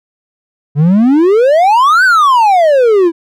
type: exponential two-way sweep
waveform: triangle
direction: up then down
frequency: 138.59 to 1568 to 322.5 Hz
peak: -3 dBFS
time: 0.75-3.12 s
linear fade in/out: 50 ms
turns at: 2.04 s
effects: none